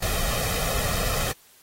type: noise with comb filter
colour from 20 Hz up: pink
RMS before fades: -26 dBFS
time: 0.02-1.32 s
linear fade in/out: 5 ms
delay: 1.6 ms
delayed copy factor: +0.65
effects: white hiss -55 dBFS RMS until 1.62 s + AAC 48 kbps